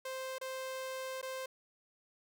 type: tone with dropouts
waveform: sawtooth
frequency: 523 Hz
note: C5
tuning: 1 cent flat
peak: -35 dBFS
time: 0.05-1.46 s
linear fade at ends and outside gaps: 5 ms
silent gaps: 0.384-0.412 / 1.215-1.227 s
effects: none